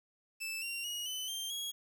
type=tone with pitch steps; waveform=sawtooth; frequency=2637 / 2760 / 2889 / 3024 / 3165 / 3313 Hz; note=E7 / F7 / F#7 / F#7 / G7 / G#7; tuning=0 / -21 / -42 / +37 / +16 / -5 cents; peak=-34 dBFS; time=0.4-1.72 s; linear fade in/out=20 ms; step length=220 ms; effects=10-bit